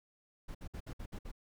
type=noise bursts; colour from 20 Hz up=brown; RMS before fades=-43 dBFS; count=7; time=0.48-1.317 s; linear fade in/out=10 ms; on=69 ms; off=59 ms; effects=none